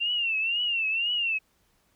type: tone with vibrato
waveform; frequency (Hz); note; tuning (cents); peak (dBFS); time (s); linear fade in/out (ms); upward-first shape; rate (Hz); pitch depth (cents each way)
sine; 2749; F7; -28; -24; 0-1.39; 20; triangle; 2; 130
effects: pink hiss -68 dBFS RMS until 1.95 s